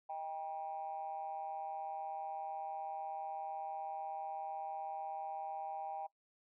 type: tone with amplitude modulation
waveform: sine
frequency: 793 Hz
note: G5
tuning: 20 cents sharp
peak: -35 dBFS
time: 0.09-6.07 s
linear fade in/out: 10 ms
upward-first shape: sine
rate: 164 Hz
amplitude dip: 85%
effects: noise-tail reverb RT60 0.1 s tail -21 dB re dry + tanh soft clip ceiling -32 dBFS